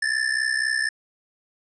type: ring-modulated tone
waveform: square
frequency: 1760 Hz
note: A6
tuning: in tune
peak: -19 dBFS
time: 0.02-0.89 s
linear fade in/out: 5 ms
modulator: 32 Hz
effects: resampled to 22050 Hz + 10-bit